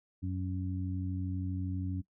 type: harmonic tone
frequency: 92.5 Hz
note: F#2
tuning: in tune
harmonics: 1 / 2 / 3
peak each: -34 / -40 / -39 dBFS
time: 0.22-2.02 s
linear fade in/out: 20 ms
effects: noise-tail reverb RT60 0.1 s tail -19 dB re dry